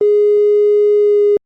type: tone with pitch glide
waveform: triangle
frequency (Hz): 415.3 to 411.7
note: G#4 to G#4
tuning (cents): 0 to -15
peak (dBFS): -4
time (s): 0.01-1.37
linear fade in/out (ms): 2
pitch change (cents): -15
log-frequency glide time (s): 0.97-1.22
effects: tanh soft clip ceiling -6 dBFS + Opus 24 kbps